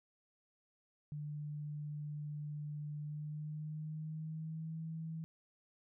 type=tone with pitch glide; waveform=sine; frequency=148.7 to 161.22 Hz; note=D3 to E3; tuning=+22 to -38 cents; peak=-40 dBFS; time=1.12-5.24 s; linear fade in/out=0 ms; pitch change=+140 cents; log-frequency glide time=2.99-4.79 s; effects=none